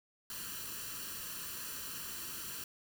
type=noise with comb filter; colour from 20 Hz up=white; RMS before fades=-43 dBFS; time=0.3-2.64 s; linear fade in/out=2 ms; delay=0.69 ms; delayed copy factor=+0.7; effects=none